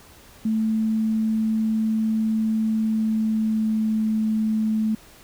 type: tone with pitch glide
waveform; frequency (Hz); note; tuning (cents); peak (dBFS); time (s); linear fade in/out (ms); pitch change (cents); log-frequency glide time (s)
sine; 220 to 218; A3 to A3; 0 to -16; -19; 0.45-4.95; 5; -16; 2.66-4.11
effects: pink hiss -49 dBFS RMS until 5.23 s